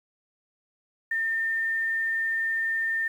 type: tone with quantisation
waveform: sine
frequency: 1808 Hz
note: A6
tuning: 47 cents sharp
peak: -24 dBFS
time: 1.11-3.08 s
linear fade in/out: 5 ms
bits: 9
effects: none